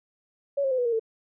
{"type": "tone with pitch steps", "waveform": "sine", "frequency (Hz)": [562, 536.9, 513, 490.1, 468.2, 447.3], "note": ["C#5", "C5", "C5", "B4", "A#4", "A4"], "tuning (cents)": [24, 45, -34, -13, 8, 28], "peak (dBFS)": -22, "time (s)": [0.57, 0.996], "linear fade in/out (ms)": 10, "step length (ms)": 71, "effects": []}